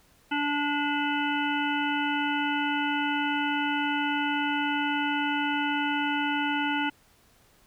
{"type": "harmonic tone with a mistuned harmonic", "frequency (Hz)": 290.6, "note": "D4", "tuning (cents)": -18, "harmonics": [1, 3, 5, 7, 9, 10], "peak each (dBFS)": [-29, -30, -31, -37, -35, -36], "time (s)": [0.31, 6.9], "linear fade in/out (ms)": 10, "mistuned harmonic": 10, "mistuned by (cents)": 46, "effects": ["pink hiss -61 dBFS RMS until 7.66 s"]}